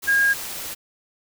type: tone in noise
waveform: sine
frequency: 1627 Hz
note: G#6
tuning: 36 cents flat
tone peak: -15 dBFS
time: 0.07-0.34 s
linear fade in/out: 20 ms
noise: white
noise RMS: -32 dBFS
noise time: 0.02-0.75 s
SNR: +14 dB
effects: none